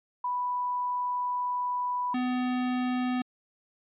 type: tone pair in turn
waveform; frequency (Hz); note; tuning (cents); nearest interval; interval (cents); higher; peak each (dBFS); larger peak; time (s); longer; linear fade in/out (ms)
sine / square; 987.8 / 250.8; B5 / B3; 0 / +27; 2 octaves; 2373; first; -27; neither; 0.24-2.14 / 2.14-3.22; first; 5
effects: resampled to 8000 Hz